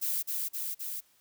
violet noise with echo, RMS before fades -31 dBFS, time 0.01-0.23 s, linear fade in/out 20 ms, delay 260 ms, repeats 3, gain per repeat -2 dB, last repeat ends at 1.01 s, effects white hiss -66 dBFS RMS until 1.2 s

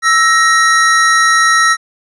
square tone pair together, 1319.1 / 1879 Hz, E6 / A#6, +1 / +13 cents, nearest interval tritone, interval 612 cents, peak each -11 dBFS, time 0.02-1.77 s, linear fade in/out 50 ms, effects resampled to 22050 Hz

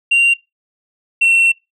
sine tone pair in turn, 2766 / 2714 Hz, F7 / E7, -17 / +50 cents, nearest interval unison, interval 33 cents, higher first, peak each -6 dBFS, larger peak neither, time 0.11-0.34 / 1.21-1.52 s, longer second, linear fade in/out 10 ms, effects noise-tail reverb RT60 0.2 s tail -22 dB re dry + tanh soft clip ceiling -8 dBFS

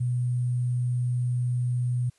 sine tone with sample-and-hold, 123.47 Hz, B2, in tune, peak -23 dBFS, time 0-2.1 s, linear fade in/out 10 ms, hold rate 8820 Hz, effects white hiss -66 dBFS RMS until 2.18 s + resampled to 24000 Hz

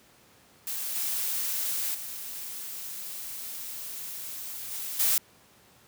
blue noise with level steps, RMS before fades -33 / -30 / -38 / -35 / -24 dBFS, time 0.67-5.18 s, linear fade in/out 2 ms, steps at 0.95 / 1.94 / 4.71 / 4.99 s, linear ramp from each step 10 ms, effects pink hiss -58 dBFS RMS until 5.87 s + high-pass 100 Hz 12 dB/octave

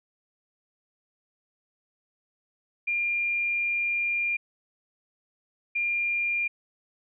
sine tone pair in turn, 2400 / 2400 Hz, D7 / D7, +37 / +37 cents, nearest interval unison, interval 0 cents, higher neither, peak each -24 dBFS, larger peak neither, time 2.87-4.37 / 5.75-6.48 s, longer first, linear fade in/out 10 ms, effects none

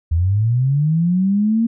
sine linear sweep, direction up, 77.9 to 233.1 Hz, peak -13 dBFS, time 0.11-1.67 s, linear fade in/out 10 ms, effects none

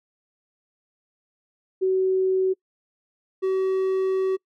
sine / triangle tone pair in turn, 376.8 / 379.6 Hz, F#4 / F#4, +32 / +44 cents, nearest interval unison, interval 12 cents, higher second, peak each -18 dBFS, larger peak neither, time 1.81-2.54 / 3.42-4.37 s, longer second, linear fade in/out 20 ms, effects noise-tail reverb RT60 0.1 s tail -25 dB re dry

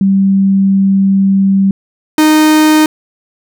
sine / 45% pulse tone pair in turn, 194.6 / 308.9 Hz, G3 / D#4, -12 / -12 cents, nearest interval minor sixth, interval 800 cents, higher second, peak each -6 / -5 dBFS, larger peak second, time 0.01-1.71 / 2.18-2.86 s, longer first, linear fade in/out 2 ms, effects none

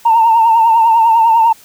sine tone with vibrato, 909 Hz, A#5, 44 cents flat, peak -5 dBFS, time 0.05-1.53 s, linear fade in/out 10 ms, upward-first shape triangle, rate 10 Hz, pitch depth 67 cents each way, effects tanh soft clip ceiling -2 dBFS + white hiss -43 dBFS RMS until 1.64 s

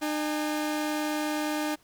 sawtooth tone pair together, 303.2 / 821.2 Hz, D#4 / G#5, -45 / -20 cents, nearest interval octave + perfect fourth, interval 1725 cents, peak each -24 / -32 dBFS, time 0.01-1.76 s, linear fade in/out 20 ms, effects pink hiss -62 dBFS RMS until 1.83 s

